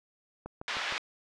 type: click train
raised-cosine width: 1 ms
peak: -26 dBFS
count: 4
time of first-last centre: 0.46-0.924 s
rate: 6.47 Hz
type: band-pass noise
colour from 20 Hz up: pink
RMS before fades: -34 dBFS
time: 0.68-0.98 s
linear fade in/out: 0 ms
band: 1200 to 3900 Hz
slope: 12 dB/octave
effects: low-pass 6000 Hz 12 dB/octave